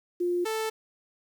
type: tone pair in turn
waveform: sine / sawtooth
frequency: 352.7 / 440.3 Hz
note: F4 / A4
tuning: +17 / +1 cents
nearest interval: major third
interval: 384 cents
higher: second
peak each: -24 dBFS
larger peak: neither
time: 0.2-0.45 / 0.45-0.7 s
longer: neither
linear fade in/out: 10 ms
effects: 9-bit